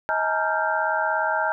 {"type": "tone cluster", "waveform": "sine", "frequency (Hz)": [634, 849, 926, 1388, 1569], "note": ["D#5", "G#5", "A#5", "F6", "G6"], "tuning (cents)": [32, 38, -12, -11, 1], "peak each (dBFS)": -27, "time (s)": [0.09, 1.52], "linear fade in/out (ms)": 0, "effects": []}